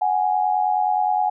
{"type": "tone pair together", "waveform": "sine", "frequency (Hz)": [741, 830.6], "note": ["F#5", "G#5"], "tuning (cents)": [2, 0], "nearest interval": "major second", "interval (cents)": 198, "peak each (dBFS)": -20, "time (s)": [0.01, 1.3], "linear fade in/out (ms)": 10, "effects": []}